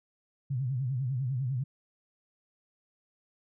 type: tone with vibrato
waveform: sine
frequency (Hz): 129.7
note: C3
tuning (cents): -15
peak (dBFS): -28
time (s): 0.5-1.64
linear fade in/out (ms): 10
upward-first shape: sine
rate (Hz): 10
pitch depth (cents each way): 140
effects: none